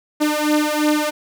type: beating tone pair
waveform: sawtooth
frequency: 299.7 / 302.6 Hz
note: D4 / D#4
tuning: +35 / -48 cents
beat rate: 2.9 Hz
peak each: -15 dBFS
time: 0.2-1.11 s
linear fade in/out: 20 ms
effects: none